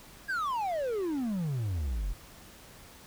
triangle exponential sweep, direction down, 1661.2 to 40.2 Hz, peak -27 dBFS, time 0.28-2.14 s, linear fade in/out 20 ms, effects pink hiss -52 dBFS RMS until 3.06 s

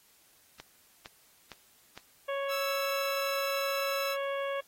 click train, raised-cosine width 0.2 ms, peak -26 dBFS, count 4, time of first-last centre 0.6-1.976 s, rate 2.18 Hz
harmonic tone, 554.4 Hz, C#5, in tune, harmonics 1 / 2 / 3 / 4 / 5 / 6, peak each -32 / -38 / -42 / -44 / -46 / -48 dBFS, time 2.28-4.61 s, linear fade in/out 10 ms
15% pulse tone, 1318.5 Hz, E6, in tune, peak -28 dBFS, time 2.48-4.17 s, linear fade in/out 50 ms
effects white hiss -63 dBFS RMS until 4.67 s + AAC 48 kbps

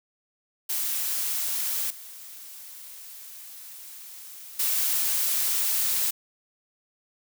blue noise with level steps, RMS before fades -28 / -43 / -25 dBFS, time 0.69-6.11 s, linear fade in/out 10 ms, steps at 1.9 / 4.59 s, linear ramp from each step 5 ms, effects none

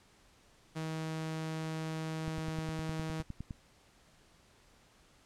sawtooth tone, 159.1 Hz, D#3, 39 cents sharp, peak -32 dBFS, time 0.75-3.23 s, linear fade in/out 20 ms
click train, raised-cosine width 5 ms, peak -28 dBFS, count 13, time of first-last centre 2.28-3.508 s, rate 9.77 Hz
effects pink hiss -64 dBFS RMS until 5.25 s + low-pass 9000 Hz 12 dB/octave

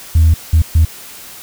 sine tone bursts at uneven times, 80.5 Hz, E2, 41 cents flat, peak -4 dBFS, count 3, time 0.15-0.34 / 0.53-0.62 / 0.75-0.85 s, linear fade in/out 5 ms, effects tanh soft clip ceiling -3 dBFS + white hiss -34 dBFS RMS until 1.42 s

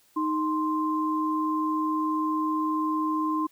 sine tone pair together, 311.1 / 1046.4 Hz, D#4 / C6, 0 / 0 cents, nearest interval octave + major sixth, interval 2100 cents, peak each -26 / -27 dBFS, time 0.16-3.47 s, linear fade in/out 10 ms, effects white hiss -62 dBFS RMS until 3.51 s

